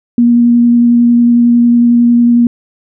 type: tone with vibrato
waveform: sine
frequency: 238.1 Hz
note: A#3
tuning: 37 cents sharp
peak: -4 dBFS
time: 0.18-2.47 s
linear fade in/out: 2 ms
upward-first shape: square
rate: 11 Hz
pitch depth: 8 cents each way
effects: none